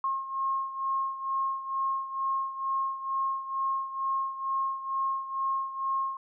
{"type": "beating tone pair", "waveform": "sine", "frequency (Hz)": [1075, 1077.2], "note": ["C6", "C#6"], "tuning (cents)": [47, -50], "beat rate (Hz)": 2.2, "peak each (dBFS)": [-29, -34], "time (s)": [0.04, 6.17], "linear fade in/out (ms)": 2, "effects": []}